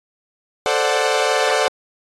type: chord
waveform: sawtooth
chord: D dominant seventh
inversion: second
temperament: equal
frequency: 440 / 523.3 / 587.3 / 740 Hz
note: A4 / C5 / D5 / F#5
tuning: 0 / 0 / 0 / 0 cents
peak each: -18 dBFS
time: 0.66-1.68 s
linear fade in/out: 0 ms
effects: low-pass 8000 Hz 12 dB/octave + AAC 32 kbps